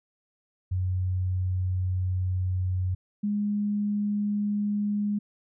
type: tone pair in turn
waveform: sine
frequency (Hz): 92.1 / 206.4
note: F#2 / G#3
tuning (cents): -7 / -10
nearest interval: octave + major second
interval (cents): 1397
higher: second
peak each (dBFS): -24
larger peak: neither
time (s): 0.71-2.95 / 3.23-5.19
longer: first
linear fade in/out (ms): 10
effects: none